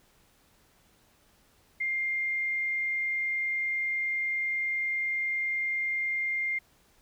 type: tone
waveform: sine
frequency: 2110 Hz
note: C7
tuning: 14 cents sharp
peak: -27 dBFS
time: 1.8-6.59 s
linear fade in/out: 10 ms
effects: pink hiss -64 dBFS RMS until 7.01 s